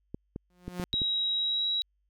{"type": "clicks", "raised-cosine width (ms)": 3, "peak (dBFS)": -23, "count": 6, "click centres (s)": [0.145, 0.361, 0.68, 0.798, 0.94, 1.018]}
{"type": "tone with exponential growth", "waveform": "sawtooth", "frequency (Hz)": 178.9, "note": "F3", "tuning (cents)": 42, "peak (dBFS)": -26, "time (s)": [0.5, 0.84], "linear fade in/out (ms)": 0, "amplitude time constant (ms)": 73}
{"type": "tone with pitch glide", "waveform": "sine", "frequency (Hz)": [3838, 3871], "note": ["A#7", "B7"], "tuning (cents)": [50, -35], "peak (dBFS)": -26, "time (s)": [0.93, 1.82], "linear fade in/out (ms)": 0, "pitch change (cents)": 15, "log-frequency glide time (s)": [1.36, 1.68]}
{"effects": ["added 50 Hz sine -70 dBFS peak until 2.09 s"]}